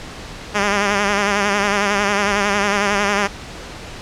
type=tone with vibrato; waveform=5% pulse; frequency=202.6 Hz; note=G#3; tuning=43 cents flat; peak=-4 dBFS; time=0.54-3.28 s; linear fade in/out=20 ms; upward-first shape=sine; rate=11 Hz; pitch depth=54 cents each way; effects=pink hiss -33 dBFS RMS until 4.01 s + low-pass 6000 Hz 12 dB/octave